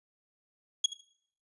30% pulse tone with echo, 3312 Hz, G#7, 5 cents flat, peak -18 dBFS, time 0.84-0.86 s, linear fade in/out 5 ms, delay 76 ms, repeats 2, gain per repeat -15 dB, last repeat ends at 1.012 s, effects noise-tail reverb RT60 0.6 s tail -19 dB re dry + resampled to 24000 Hz

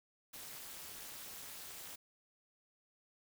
white noise with amplitude modulation, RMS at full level -45 dBFS, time 0.33-1.96 s, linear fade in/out 10 ms, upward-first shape sine, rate 298 Hz, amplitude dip 100%, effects none

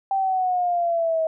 sine exponential sweep, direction down, 784 to 637 Hz, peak -19 dBFS, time 0.11-1.27 s, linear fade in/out 2 ms, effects none

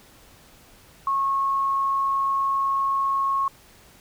sine tone, 1093 Hz, C#6, 25 cents flat, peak -20 dBFS, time 1.07-3.48 s, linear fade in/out 2 ms, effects pink hiss -52 dBFS RMS until 4 s

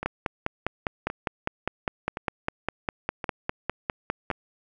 two click trains, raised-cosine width 0.5 ms, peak -16 / -10 dBFS, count 5 / 22, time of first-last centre 0.03-4.313 / 0.06-4.302 s, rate 0.934 / 4.95 Hz, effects none

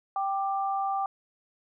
sine tone pair together, 783 / 1183 Hz, G5 / D6, -2 / +12 cents, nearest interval perfect fifth, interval 714 cents, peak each -27 / -32 dBFS, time 0.16-1.06 s, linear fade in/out 2 ms, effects none

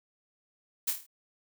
blue noise with echo, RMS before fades -28 dBFS, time 0.87-0.91 s, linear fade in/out 10 ms, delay 26 ms, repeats 6, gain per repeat -5 dB, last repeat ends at 1.066 s, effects none

